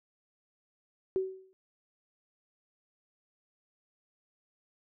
sine tone with exponential decay, 378.6 Hz, F#4, 40 cents sharp, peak -24 dBFS, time 1.16-1.53 s, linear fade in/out 0 ms, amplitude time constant 79 ms, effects none

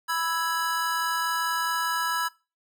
square chord, E major, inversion second, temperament equal, 987.8 / 1318.5 / 1661.2 Hz, B5 / E6 / G#6, 0 / 0 / 0 cents, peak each -30 dBFS, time 0.08-2.29 s, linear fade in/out 20 ms, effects noise-tail reverb RT60 0.3 s tail -22 dB re dry

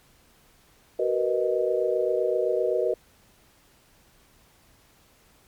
sine chord, B major seventh, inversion second, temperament equal with one note detuned, 376.5 / 466.2 / 493.9 / 622.3 Hz, F#4 / A#4 / B4 / D#5, +30 / 0 / 0 / 0 cents, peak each -27 dBFS, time 0.99-2.94 s, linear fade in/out 5 ms, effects pink hiss -59 dBFS RMS until 5.47 s + MP3 96 kbps

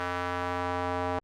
square tone with band-pass filter sweep, 89 Hz, F2, 33 cents sharp, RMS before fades -31 dBFS, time 0-1.19 s, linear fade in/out 0 ms, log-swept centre 1300 to 820 Hz, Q 1.3, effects Opus 24 kbps

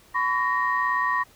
sine tone cluster, 1006 / 1124 / 1865 Hz, B5 / C#6 / A#6, +32 / +24 / 0 cents, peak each -25 dBFS, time 0.14-1.24 s, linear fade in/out 20 ms, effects tanh soft clip ceiling -11 dBFS + pink hiss -55 dBFS RMS until 1.35 s

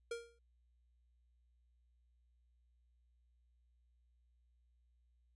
square tone with exponential decay, 467.8 Hz, A#4, 6 cents sharp, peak -38 dBFS, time 0.11-0.39 s, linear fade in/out 5 ms, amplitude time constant 59 ms, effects added 60 Hz sine -70 dBFS peak until 5.35 s + resampled to 24000 Hz

